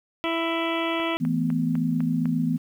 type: harmonic tone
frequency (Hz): 331.2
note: E4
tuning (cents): +8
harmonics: 1 / 2 / 3 / 4 / 6 / 7 / 8 / 9 / 10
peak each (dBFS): -27 / -30 / -32 / -33 / -35 / -35 / -36 / -37 / -37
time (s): 0.24-1.17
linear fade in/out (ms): 0
type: click train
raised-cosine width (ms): 0.5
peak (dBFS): -24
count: 6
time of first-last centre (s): 1-2.256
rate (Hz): 3.98
type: chord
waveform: sine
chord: E suspended fourth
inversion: none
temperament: just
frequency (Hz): 164.81 / 219.8 / 247.2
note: E3 / A3 / B3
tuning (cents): 0 / -2 / +2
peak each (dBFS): -25 / -29 / -24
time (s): 1.2-2.58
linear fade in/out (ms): 20
effects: 9-bit